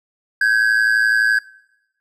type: ring-modulated tone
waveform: triangle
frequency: 1606 Hz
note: G6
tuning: 41 cents sharp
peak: -8 dBFS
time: 0.41-1.39 s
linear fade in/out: 5 ms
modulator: 55.9 Hz
effects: noise-tail reverb RT60 0.9 s tail -21 dB re dry